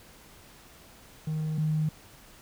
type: tone pair in turn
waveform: triangle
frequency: 155.8 / 154.93 Hz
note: D#3 / D#3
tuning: +3 / -7 cents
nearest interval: unison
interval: 10 cents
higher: first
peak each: -25 / -20 dBFS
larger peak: second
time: 1.27-1.58 / 1.58-1.89 s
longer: neither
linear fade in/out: 5 ms
effects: tanh soft clip ceiling -22 dBFS + pink hiss -53 dBFS RMS until 2.41 s